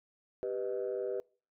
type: chord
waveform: sine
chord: G augmented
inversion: none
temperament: equal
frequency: 392 / 493.9 / 622.3 Hz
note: G4 / B4 / D#5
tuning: 0 / 0 / 0 cents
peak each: -35 / -35 / -40 dBFS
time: 0.43-1.2 s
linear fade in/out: 0 ms
effects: noise-tail reverb RT60 0.4 s tail -26 dB re dry + tanh soft clip ceiling -26 dBFS